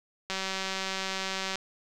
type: click train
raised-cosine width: 0.2 ms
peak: -15 dBFS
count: 241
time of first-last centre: 0.3-1.557 s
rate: 191 Hz
effects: none